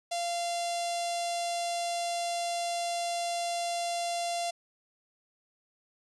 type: tone with notch filter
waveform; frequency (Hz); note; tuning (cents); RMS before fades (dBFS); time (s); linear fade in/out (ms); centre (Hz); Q
sawtooth; 690; F5; -21; -32; 0.11-4.51; 10; 1500; 0.57
effects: resampled to 22050 Hz